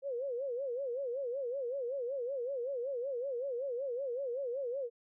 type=tone with vibrato; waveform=sine; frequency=515 Hz; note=C5; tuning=28 cents flat; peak=-34 dBFS; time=0.02-4.9 s; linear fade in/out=50 ms; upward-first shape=sine; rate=5.3 Hz; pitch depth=160 cents each way; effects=none